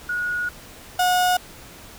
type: tone pair in turn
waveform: sine / 35% pulse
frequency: 1451 / 725.5 Hz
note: F#6 / F#5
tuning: -34 / -34 cents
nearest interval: octave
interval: 1200 cents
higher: first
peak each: -22 / -15 dBFS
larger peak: second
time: 0.09-0.49 / 0.99-1.37 s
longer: first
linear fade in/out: 5 ms
effects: pink hiss -43 dBFS RMS until 1.98 s